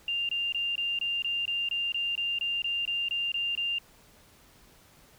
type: tone bursts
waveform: sine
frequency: 2794 Hz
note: F7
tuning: in tune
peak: -27 dBFS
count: 16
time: 0.08-3.785 s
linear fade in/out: 2 ms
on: 210 ms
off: 23 ms
effects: pink hiss -58 dBFS RMS until 5.18 s